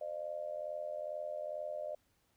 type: tone with amplitude modulation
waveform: sine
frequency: 603 Hz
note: D5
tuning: 46 cents sharp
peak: -34 dBFS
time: 0.01-1.95 s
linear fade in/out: 5 ms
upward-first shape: sine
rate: 82.3 Hz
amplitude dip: 85%
effects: pink hiss -75 dBFS RMS until 2.36 s